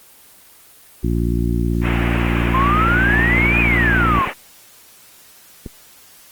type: harmonic tone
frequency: 58.27 Hz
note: A#1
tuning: in tune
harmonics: 1 / 2 / 3 / 4 / 5 / 6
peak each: -19 / -22 / -24 / -25 / -26 / -27 dBFS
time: 1.03-4.2 s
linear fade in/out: 10 ms
type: band-pass noise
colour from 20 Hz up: white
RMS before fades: -25 dBFS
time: 1.81-4.34 s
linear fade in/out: 50 ms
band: 210 to 2700 Hz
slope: 48 dB/octave
type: exponential two-way sweep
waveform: sine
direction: up then down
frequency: 1029 to 2510 to 1029 Hz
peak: -15 dBFS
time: 2.54-4.25 s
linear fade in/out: 5 ms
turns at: 3.6 s
type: clicks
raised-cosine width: 3 ms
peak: -15 dBFS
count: 4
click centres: 3.194 / 4.209 / 4.275 / 5.662 s
effects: white hiss -46 dBFS RMS until 6.31 s + Opus 24 kbps